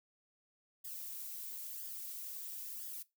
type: noise with flanger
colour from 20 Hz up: violet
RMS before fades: -45 dBFS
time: 0.84-3.03 s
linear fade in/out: 10 ms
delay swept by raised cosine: 0.59 to 3.39 ms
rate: 0.99 Hz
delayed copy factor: +0.6
effects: noise-tail reverb RT60 0.2 s tail -19 dB re dry